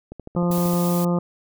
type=click train; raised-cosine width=2 ms; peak=-22 dBFS; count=9; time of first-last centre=0.12-0.735 s; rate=13 Hz
type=harmonic tone; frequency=174.61 Hz; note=F3; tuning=in tune; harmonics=1 / 2 / 3 / 4 / 5 / 6 / 7; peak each=-19 / -27 / -27 / -35 / -34 / -37 / -34 dBFS; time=0.36-1.19 s; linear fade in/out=5 ms
type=noise; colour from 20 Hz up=blue; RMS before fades=-32 dBFS; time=0.51-1.05 s; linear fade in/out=5 ms
effects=none